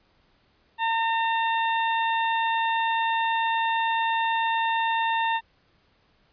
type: harmonic tone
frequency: 909 Hz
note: A#5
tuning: 44 cents flat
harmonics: 1 / 2 / 3 / 4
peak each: -23 / -29 / -33 / -35 dBFS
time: 0.78-5.41 s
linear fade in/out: 50 ms
effects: pink hiss -64 dBFS RMS until 6.32 s + resampled to 11025 Hz